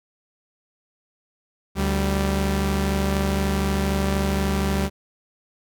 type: tone pair together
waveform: sawtooth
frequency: 73.03 / 195.1 Hz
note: D2 / G3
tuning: -9 / -8 cents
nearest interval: octave + perfect fourth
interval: 1701 cents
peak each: -19 dBFS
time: 1.75-4.9 s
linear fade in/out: 50 ms
effects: none